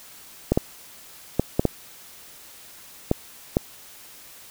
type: clicks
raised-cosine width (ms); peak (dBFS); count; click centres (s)
2; -4; 7; 0.52 / 0.575 / 1.396 / 1.595 / 1.653 / 3.114 / 3.569
effects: white hiss -46 dBFS RMS until 4.5 s